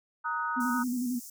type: chord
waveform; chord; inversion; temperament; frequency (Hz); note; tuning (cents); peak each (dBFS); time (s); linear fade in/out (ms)
sine; D# minor; second; equal with one note detuned; 932.3 / 1255.3 / 1480; A#5 / D#6 / F#6; 0 / +15 / 0; -34 / -32 / -34; 0.24-0.84; 20
type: tone with vibrato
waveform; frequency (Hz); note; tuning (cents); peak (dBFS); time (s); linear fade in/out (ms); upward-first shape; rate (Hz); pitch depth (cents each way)
sine; 247.1; B3; +1; -28; 0.56-1.2; 20; square; 11; 43
type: high-pass noise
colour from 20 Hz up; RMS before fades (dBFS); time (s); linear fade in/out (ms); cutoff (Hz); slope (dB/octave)
pink; -45; 0.6-1.3; 5; 5600; 48
effects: none